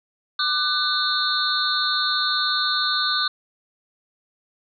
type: tone cluster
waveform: sine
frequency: 1191 / 1498 / 3633 / 3959 / 4277 Hz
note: D6 / F#6 / A#7 / B7 / C8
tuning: +24 / +21 / -45 / +3 / +37 cents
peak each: -26 dBFS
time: 0.39-3.28 s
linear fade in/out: 5 ms
effects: none